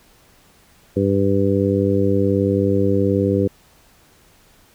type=harmonic tone; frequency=98.7 Hz; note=G2; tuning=12 cents sharp; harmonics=1 / 2 / 3 / 4 / 5; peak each=-21 / -21 / -21 / -21 / -21 dBFS; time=0.96-3.48 s; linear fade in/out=10 ms; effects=pink hiss -53 dBFS RMS until 4.74 s